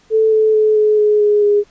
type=tone with pitch steps; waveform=sine; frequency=440 / 435.2 / 430.4 / 425.7 / 421.1 / 416.5 / 412 Hz; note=A4 / A4 / A4 / G#4 / G#4 / G#4 / G#4; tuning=0 / -19 / -38 / +43 / +24 / +5 / -14 cents; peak=-9 dBFS; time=0.1-1.64 s; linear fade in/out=50 ms; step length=220 ms; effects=pink hiss -52 dBFS RMS until 1.7 s + resampled to 16000 Hz